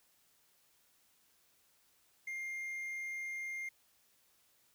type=tone; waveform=triangle; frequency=2114 Hz; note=C7; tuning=17 cents sharp; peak=-37 dBFS; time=2.27-3.69 s; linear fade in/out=5 ms; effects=white hiss -71 dBFS RMS until 4.74 s